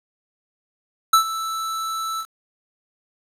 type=tone with ADSR envelope; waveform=square; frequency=1318.5 Hz; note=E6; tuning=in tune; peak=-10 dBFS; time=1.13-2.26 s; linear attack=6 ms; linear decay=98 ms; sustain=-15 dB; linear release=66 ms; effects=resampled to 32000 Hz + 7-bit